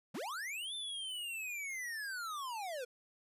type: linear two-way sweep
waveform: square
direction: up then down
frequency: 137.4 to 3578 to 469.6 Hz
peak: -40 dBFS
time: 0.14-2.85 s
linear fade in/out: 10 ms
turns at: 0.74 s
effects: resampled to 32000 Hz